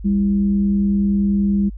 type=tone with frequency modulation; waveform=sine; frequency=200.2 Hz; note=G3; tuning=37 cents sharp; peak=-14 dBFS; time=0.04-1.7 s; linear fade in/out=20 ms; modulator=130 Hz; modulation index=0.33; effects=added 50 Hz sine -29 dBFS peak until 1.77 s